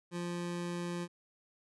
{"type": "tone", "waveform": "25% pulse", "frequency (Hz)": 174.2, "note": "F3", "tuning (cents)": -4, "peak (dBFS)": -32, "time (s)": [0.11, 1.08], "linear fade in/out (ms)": 50, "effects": ["resampled to 24000 Hz"]}